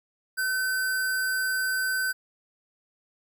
sine tone with sample-and-hold, 1522 Hz, F#6, 48 cents sharp, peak -24 dBFS, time 0.37-2.13 s, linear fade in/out 20 ms, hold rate 6300 Hz, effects none

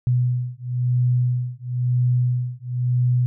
sine beating tone pair, 123.47 / 124.46 Hz, B2 / B2, 0 / +14 cents, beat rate 0.99 Hz, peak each -21 dBFS, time 0.07-3.26 s, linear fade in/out 0 ms, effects none

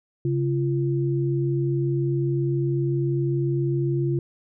sine tone pair together, 136.48 / 343.9 Hz, C#3 / F4, -27 / -27 cents, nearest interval octave + major third, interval 1600 cents, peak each -22 / -25 dBFS, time 0.25-4.19 s, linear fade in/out 2 ms, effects none

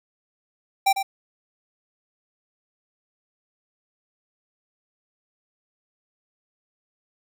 square tone with echo, 783 Hz, G5, 2 cents flat, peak -16 dBFS, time 0.86-0.93 s, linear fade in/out 10 ms, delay 100 ms, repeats 1, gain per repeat -8 dB, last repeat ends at 1.03 s, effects none

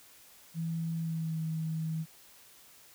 sine tone with pitch glide, 164.4 to 160 Hz, E3 to D#3, -4 to +49 cents, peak -31 dBFS, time 0.54-2.06 s, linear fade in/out 50 ms, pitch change -47 cents, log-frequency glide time 0.97-1.4 s, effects white hiss -57 dBFS RMS until 2.94 s

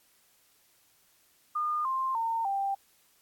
sine tone with pitch steps, 1216 / 1052.5 / 911 / 788.5 Hz, D#6 / C6 / A#5 / G5, -40 / +10 / -40 / +10 cents, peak -27 dBFS, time 1.55-2.75 s, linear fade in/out 10 ms, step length 300 ms, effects white hiss -65 dBFS RMS until 3.21 s + AAC 64 kbps

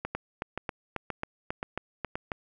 two click trains, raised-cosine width 0.5 ms, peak -17 / -16 dBFS, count 5 / 9, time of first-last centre 0.05-2.155 / 0.15-2.318 s, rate 1.9 / 3.69 Hz, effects none

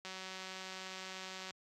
click train, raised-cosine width 0.2 ms, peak -28 dBFS, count 275, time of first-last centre 0.05-1.507 s, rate 188 Hz, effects high-pass 100 Hz 12 dB/octave + AAC 64 kbps

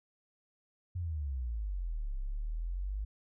sine exponential two-way sweep, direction down then up, 92.2 to 32.7 to 52.7 Hz, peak -33 dBFS, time 0.95-3.05 s, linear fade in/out 10 ms, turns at 2.17 s, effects none

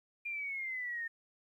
sine exponential sweep, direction down, 2415 to 1818 Hz, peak -36 dBFS, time 0.25-1.08 s, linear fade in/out 10 ms, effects 12-bit

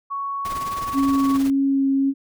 sine tone with pitch glide, 1113 to 1120.7 Hz, C#6 to C#6, +7 to +19 cents, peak -24 dBFS, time 0.1-1.38 s, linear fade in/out 20 ms, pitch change +12 cents, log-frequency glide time 0.58-0.9 s
pink noise with tremolo, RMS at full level -33 dBFS, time 0.45-1.5 s, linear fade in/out 0 ms, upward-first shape sine, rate 19 Hz, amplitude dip 60%
sine tone with vibrato, 273.1 Hz, C#4, 26 cents flat, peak -16 dBFS, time 0.93-2.14 s, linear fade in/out 50 ms, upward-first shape sine, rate 1.8 Hz, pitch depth 9 cents each way
effects none

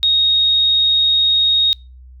sine tone, 3741 Hz, A#7, 5 cents sharp, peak -11 dBFS, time 0.03-1.73 s, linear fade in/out 0 ms, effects noise-tail reverb RT60 0.3 s tail -26 dB re dry + added 63 Hz sine -37 dBFS peak until 2.2 s

